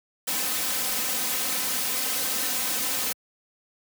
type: noise with comb filter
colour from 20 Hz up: white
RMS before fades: -27 dBFS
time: 0.27-3.13 s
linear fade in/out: 10 ms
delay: 3.9 ms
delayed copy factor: +1
effects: high-pass 80 Hz 12 dB/octave